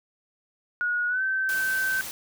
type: tone with pitch glide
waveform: sine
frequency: 1450 to 1545.1 Hz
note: F#6 to G6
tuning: -35 to -25 cents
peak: -23 dBFS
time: 0.81-2.01 s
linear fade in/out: 0 ms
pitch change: +110 cents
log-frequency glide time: 1.08-1.22 s
type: noise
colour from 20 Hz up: white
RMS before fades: -36 dBFS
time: 1.49-2.11 s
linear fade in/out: 0 ms
effects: none